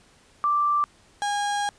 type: tone pair in turn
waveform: sine / 35% pulse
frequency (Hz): 1174.7 / 817.8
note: D6 / G#5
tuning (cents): 0 / -27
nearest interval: tritone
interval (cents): 627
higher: first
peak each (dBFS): -19 / -22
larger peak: first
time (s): 0.44-0.84 / 1.22-1.69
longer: second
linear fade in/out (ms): 0
effects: pink hiss -57 dBFS RMS until 1.78 s + resampled to 22050 Hz